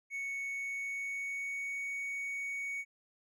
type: tone with pitch glide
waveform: triangle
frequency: 2217 to 2234 Hz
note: C#7 to C#7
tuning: 0 to +13 cents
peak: -34 dBFS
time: 0.1-2.85 s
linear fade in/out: 50 ms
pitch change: +13 cents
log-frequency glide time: 0.41-1.88 s
effects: none